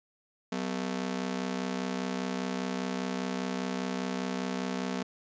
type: ring-modulated tone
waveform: sawtooth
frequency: 220 Hz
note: A3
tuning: in tune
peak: -24 dBFS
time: 0.52-5.03 s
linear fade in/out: 2 ms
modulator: 32.5 Hz
effects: resampled to 16000 Hz